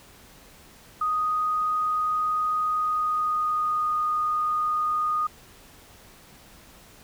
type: tone with pitch glide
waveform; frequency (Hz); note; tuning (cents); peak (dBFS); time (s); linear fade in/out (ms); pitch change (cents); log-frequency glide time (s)
sine; 1244.5 to 1231.6; D#6 to D#6; 0 to -18; -22; 1.01-5.27; 5; -18; 2.71-3.97
effects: pink hiss -51 dBFS RMS until 7.03 s